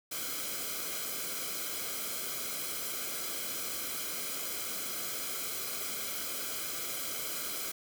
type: noise with comb filter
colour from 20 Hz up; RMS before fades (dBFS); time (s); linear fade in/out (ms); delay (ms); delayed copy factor
white; -37; 0.11-7.72; 10; 1.1; -0.75
effects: none